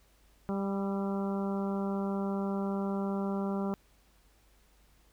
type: harmonic tone with a mistuned harmonic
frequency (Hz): 197.2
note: G3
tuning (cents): +11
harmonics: 1 / 2 / 3 / 4 / 5 / 6 / 7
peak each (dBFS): -31 / -37 / -41 / -43 / -45 / -47 / -48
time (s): 0.49-3.74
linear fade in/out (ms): 0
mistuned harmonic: 7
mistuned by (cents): -25
effects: added 50 Hz sine -63 dBFS peak until 5.12 s + pink hiss -67 dBFS RMS until 5.12 s